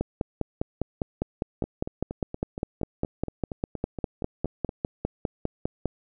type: two click trains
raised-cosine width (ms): 2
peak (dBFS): -19 / -12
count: 14 / 30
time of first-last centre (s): 1.64-4.692 / 0.01-5.857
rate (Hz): 4.26 / 4.96
effects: none